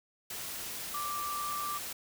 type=tone in noise; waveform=sine; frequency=1174.7 Hz; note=D6; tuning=in tune; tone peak=-34 dBFS; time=0.94-1.78 s; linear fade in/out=5 ms; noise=white; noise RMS=-40 dBFS; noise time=0.3-1.93 s; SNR=+3 dB; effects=none